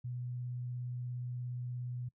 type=tone with vibrato; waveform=sine; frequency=123.4 Hz; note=B2; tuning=1 cent flat; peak=-37 dBFS; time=0.04-2.09 s; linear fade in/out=10 ms; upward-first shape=triangle; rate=17 Hz; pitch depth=12 cents each way; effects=noise-tail reverb RT60 0.1 s tail -22 dB re dry